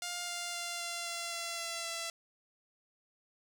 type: tone with pitch steps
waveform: 5% pulse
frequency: 704 / 699.1 / 694.3 / 689.5 / 684.7 / 680 / 675.3 / 670.7 Hz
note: F5 / F5 / F5 / F5 / F5 / F5 / E5 / E5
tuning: +14 / +2 / -10 / -22 / -34 / -46 / +42 / +30 cents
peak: -25 dBFS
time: 0.02-2.1 s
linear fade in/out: 2 ms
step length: 260 ms
effects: none